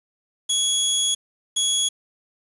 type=tone bursts at uneven times; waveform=20% pulse; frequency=3348 Hz; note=G#7; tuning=13 cents sharp; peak=-13 dBFS; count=2; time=0.49-1.15 / 1.56-1.89 s; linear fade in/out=10 ms; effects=resampled to 24000 Hz + 7-bit